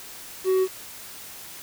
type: tone with quantisation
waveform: triangle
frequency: 375.7 Hz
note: F#4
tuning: 26 cents sharp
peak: -16 dBFS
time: 0.44-0.68 s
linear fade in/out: 50 ms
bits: 7
effects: white hiss -41 dBFS RMS until 1.62 s